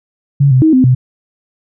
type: tone with pitch steps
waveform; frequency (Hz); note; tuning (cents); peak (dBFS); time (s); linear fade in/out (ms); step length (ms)
sine; 140.4 / 128.8 / 316.7 / 257.6 / 127.2; C#3 / C3 / D#4 / C4 / C3; +22 / -27 / +31 / -27 / -48; -5; 0.4-0.95; 10; 110
effects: none